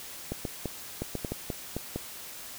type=clicks; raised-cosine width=2 ms; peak=-18 dBFS; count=10; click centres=0.32 / 0.452 / 0.657 / 1.02 / 1.153 / 1.248 / 1.32 / 1.502 / 1.766 / 1.96 s; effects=white hiss -43 dBFS RMS until 2.58 s